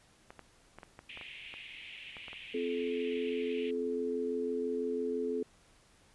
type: clicks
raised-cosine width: 0.5 ms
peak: -32 dBFS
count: 11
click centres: 0.305 / 0.393 / 0.786 / 0.832 / 0.991 / 1.174 / 1.212 / 1.54 / 2.168 / 2.282 / 2.331 s
type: band-pass noise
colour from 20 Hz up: pink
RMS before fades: -48 dBFS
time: 1.09-3.71 s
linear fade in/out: 5 ms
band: 2200 to 3100 Hz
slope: 48 dB/octave
type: harmonic tone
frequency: 86 Hz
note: F2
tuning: 26 cents flat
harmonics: 3 / 4 / 5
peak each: -37 / -41 / -33 dBFS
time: 2.54-5.43 s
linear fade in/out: 5 ms
effects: pink hiss -64 dBFS RMS until 6.14 s + resampled to 24000 Hz